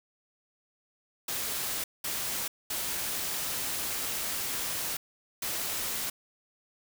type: noise bursts at uneven times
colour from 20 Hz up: white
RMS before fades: -33 dBFS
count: 4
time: 1.28-1.84 / 2.04-2.48 / 2.7-4.97 / 5.42-6.1 s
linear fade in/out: 5 ms
effects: none